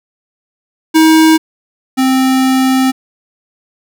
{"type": "tone pair in turn", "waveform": "square", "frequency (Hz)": [318.3, 261.8], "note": ["D#4", "C4"], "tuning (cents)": [39, 1], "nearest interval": "minor third", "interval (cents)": 338, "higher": "first", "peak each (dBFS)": [-5, -9], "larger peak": "first", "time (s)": [[0.94, 1.38], [1.97, 2.92]], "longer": "second", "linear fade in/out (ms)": 20, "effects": []}